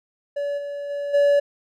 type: tone with level steps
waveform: triangle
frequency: 572 Hz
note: D5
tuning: 46 cents flat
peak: -21 / -26 / -23 / -12 dBFS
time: 0.36-1.4 s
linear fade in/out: 10 ms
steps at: 0.57 / 0.89 / 1.13 s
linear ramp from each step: 20 ms
effects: none